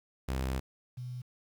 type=tone pair in turn; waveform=sawtooth / sine; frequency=65.41 / 124.48 Hz; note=C2 / B2; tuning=0 / +14 cents; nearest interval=major seventh; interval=1114 cents; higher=second; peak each=-27 / -37 dBFS; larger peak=first; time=0.28-0.6 / 0.97-1.22 s; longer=first; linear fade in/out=10 ms; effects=10-bit